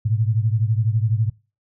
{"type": "beating tone pair", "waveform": "sine", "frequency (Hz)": [107.3, 119.3], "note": ["A2", "A#2"], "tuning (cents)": [-43, 41], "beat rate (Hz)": 12, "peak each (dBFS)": [-18, -22], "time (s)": [0.05, 1.3], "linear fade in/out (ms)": 10, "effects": ["noise-tail reverb RT60 0.3 s tail -22 dB re dry"]}